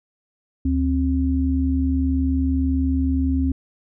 sine tone pair together, 74.44 / 265 Hz, D2 / C4, +24 / +22 cents, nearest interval octave + minor seventh, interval 2198 cents, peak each -20 dBFS, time 0.65-3.52 s, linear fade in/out 5 ms, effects none

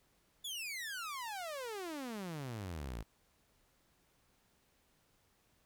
sawtooth exponential sweep, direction down, 3527 to 51.5 Hz, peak -37 dBFS, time 0.44-3.03 s, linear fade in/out 10 ms, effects pink hiss -73 dBFS RMS until 5.65 s

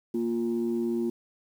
sine tone pair together, 233.8 / 350.3 Hz, A#3 / F4, +5 / +5 cents, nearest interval perfect fifth, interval 700 cents, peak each -27 dBFS, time 0.14-1.1 s, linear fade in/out 5 ms, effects tanh soft clip ceiling -20 dBFS + 9-bit

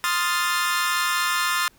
sawtooth chord, F dominant seventh, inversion second, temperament equal, 1046.5 / 1244.5 / 1396.9 / 1760 Hz, C6 / Eb6 / F6 / A6, 0 / 0 / 0 / 0 cents, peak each -23 dBFS, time 0.04-1.68 s, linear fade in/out 0 ms, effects pink hiss -57 dBFS RMS until 1.78 s

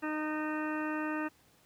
harmonic tone with a mistuned harmonic, 307.4 Hz, D#4, 21 cents flat, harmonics 1 / 2 / 3 / 4 / 5 / 6 / 8 / 9, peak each -34 / -42 / -42 / -42 / -42 / -43 / -50 / -50 dBFS, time 0.02-1.29 s, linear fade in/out 20 ms, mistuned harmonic 9, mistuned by -36 cents, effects pink hiss -65 dBFS RMS until 1.65 s + high-pass 60 Hz 12 dB/octave

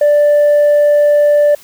sine tone, 587.3 Hz, D5, in tune, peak -4 dBFS, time 0.01-1.55 s, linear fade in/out 5 ms, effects tanh soft clip ceiling -5 dBFS + white hiss -41 dBFS RMS until 1.63 s

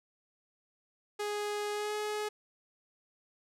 sawtooth tone with pitch glide, 415.3 to 421.8 Hz, G#4 to G#4, 0 to +27 cents, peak -29 dBFS, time 1.19-2.29 s, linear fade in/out 10 ms, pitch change +27 cents, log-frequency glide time 1.72-1.94 s, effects low-pass 11000 Hz 12 dB/octave

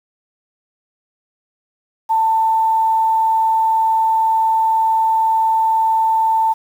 sine tone with quantisation, 891 Hz, A5, 22 cents sharp, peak -12 dBFS, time 2.09-6.54 s, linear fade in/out 20 ms, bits 7, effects none

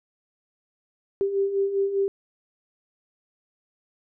sine beating tone pair, 390.5 / 395.5 Hz, G4 / G4, -7 / +15 cents, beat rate 5 Hz, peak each -29 / -22 dBFS, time 1.21-2.08 s, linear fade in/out 0 ms, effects none

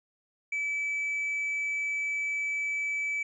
sine tone with hard clipping, 2302 Hz, D7, 35 cents flat, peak -29 dBFS, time 0.52-3.23 s, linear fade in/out 5 ms, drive 2 dB, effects resampled to 22050 Hz

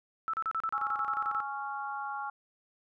sine tone bursts, 1318.5 Hz, E6, in tune, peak -29 dBFS, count 13, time 0.28-1.403 s, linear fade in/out 0 ms, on 55 ms, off 34 ms
harmonic tone, 277.2 Hz, C#4, in tune, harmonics 3 / 4 / 5, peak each -37 / -40 / -39 dBFS, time 0.73-2.3 s, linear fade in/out 5 ms
effects none

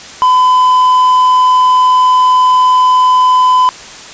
triangle tone, 1010 Hz, B5, 39 cents sharp, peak -3 dBFS, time 0.22-3.69 s, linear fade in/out 0 ms, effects white hiss -30 dBFS RMS until 4.13 s + resampled to 16000 Hz

